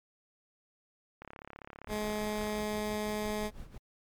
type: click train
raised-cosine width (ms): 0.5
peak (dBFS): -30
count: 49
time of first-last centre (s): 1.22-2.584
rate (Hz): 35.2
type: noise with tremolo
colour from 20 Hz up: brown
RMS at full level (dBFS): -43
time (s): 1.87-3.78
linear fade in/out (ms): 5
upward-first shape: sine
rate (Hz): 5.9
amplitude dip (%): 75
type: tone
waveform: 15% pulse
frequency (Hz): 211.7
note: G#3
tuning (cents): +33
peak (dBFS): -26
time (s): 1.88-3.51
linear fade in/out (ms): 50
effects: MP3 96 kbps